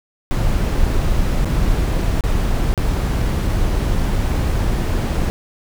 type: noise with dropouts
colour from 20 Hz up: brown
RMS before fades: -17 dBFS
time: 0.31-5.3 s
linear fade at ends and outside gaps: 0 ms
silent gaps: 1.446-1.455 / 2.208-2.238 / 2.74-2.777 s
effects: none